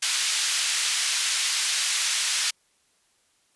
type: band-pass noise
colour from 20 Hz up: white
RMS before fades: -25 dBFS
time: 0.02-2.51 s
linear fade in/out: 10 ms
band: 1900 to 7100 Hz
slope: 12 dB/octave
effects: white hiss -66 dBFS RMS until 3.55 s + resampled to 24000 Hz